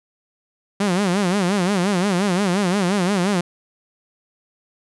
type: tone with vibrato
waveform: sawtooth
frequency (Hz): 190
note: F#3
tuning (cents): +46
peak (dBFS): -13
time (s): 0.8-3.41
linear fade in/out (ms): 5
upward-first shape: sine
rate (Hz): 5.7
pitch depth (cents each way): 160
effects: resampled to 24000 Hz